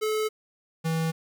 square tone pair in turn, 431.9 / 162.29 Hz, A4 / E3, -32 / -27 cents, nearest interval octave + perfect fourth, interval 1695 cents, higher first, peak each -25 dBFS, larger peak neither, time 0.01-0.29 / 0.84-1.12 s, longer neither, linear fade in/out 20 ms, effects 11-bit

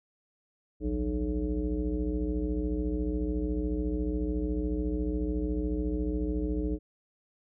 sine tone with frequency modulation, 180.5 Hz, F#3, 43 cents flat, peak -27 dBFS, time 0.8-6.79 s, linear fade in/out 50 ms, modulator 125 Hz, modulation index 1.9, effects none

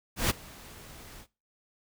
pink noise with ADSR envelope, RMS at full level -24 dBFS, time 0.16-1.27 s, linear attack 140 ms, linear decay 18 ms, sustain -24 dB, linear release 71 ms, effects noise-tail reverb RT60 0.3 s tail -21 dB re dry

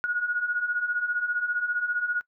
sine beating tone pair, 1438 / 1453 Hz, F#6 / F#6, -50 / -32 cents, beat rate 15 Hz, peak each -30 / -26 dBFS, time 0.04-2.21 s, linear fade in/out 0 ms, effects noise-tail reverb RT60 0.1 s tail -20 dB re dry

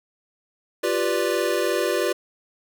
square chord, G dominant seventh, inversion third, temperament equal, 349.2 / 392 / 493.9 / 587.3 Hz, F4 / G4 / B4 / D5, 0 / 0 / 0 / 0 cents, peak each -27 dBFS, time 0.83-2.13 s, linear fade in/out 10 ms, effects 9-bit

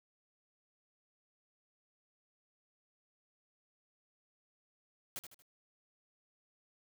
white noise with echo, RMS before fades -42 dBFS, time 5.16-5.19 s, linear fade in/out 0 ms, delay 77 ms, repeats 3, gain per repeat -8 dB, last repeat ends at 5.421 s, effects none

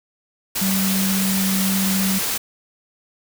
sine tone in noise, 192 Hz, G3, 36 cents flat, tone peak -19 dBFS, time 0.61-2.19 s, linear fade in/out 10 ms, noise white, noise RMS -23 dBFS, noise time 0.55-2.38 s, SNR +1 dB, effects none

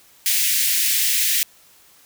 white high-pass noise, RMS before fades -19 dBFS, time 0.26-1.43 s, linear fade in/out 0 ms, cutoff 1800 Hz, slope 48 dB/octave, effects white hiss -52 dBFS RMS until 2.05 s

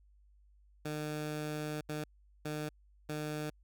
15% pulse tone bursts at uneven times, 151.6 Hz, D#3, 45 cents flat, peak -30 dBFS, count 4, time 0.85-1.81 / 1.89-2.04 / 2.45-2.69 / 3.09-3.5 s, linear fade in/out 5 ms, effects added 50 Hz sine -61 dBFS peak until 3.63 s

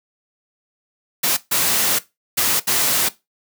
white noise bursts at uneven times, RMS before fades -18 dBFS, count 4, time 1.23-1.37 / 1.51-1.99 / 2.37-2.6 / 2.67-3.09 s, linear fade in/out 10 ms, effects noise-tail reverb RT60 0.2 s tail -17 dB re dry + high-pass 100 Hz 12 dB/octave

